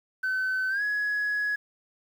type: tone with pitch glide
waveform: sine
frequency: 1522 to 1679 Hz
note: F#6 to G#6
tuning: +48 to +18 cents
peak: -23 dBFS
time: 0.23-1.56 s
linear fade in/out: 10 ms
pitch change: +170 cents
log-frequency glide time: 0.69-0.82 s
effects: tanh soft clip ceiling -23 dBFS + 9-bit